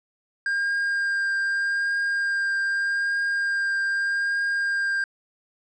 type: tone with vibrato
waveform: triangle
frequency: 1604 Hz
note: G6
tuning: 39 cents sharp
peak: -20 dBFS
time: 0.46-5.04 s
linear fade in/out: 2 ms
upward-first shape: triangle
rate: 0.82 Hz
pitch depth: 14 cents each way
effects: resampled to 22050 Hz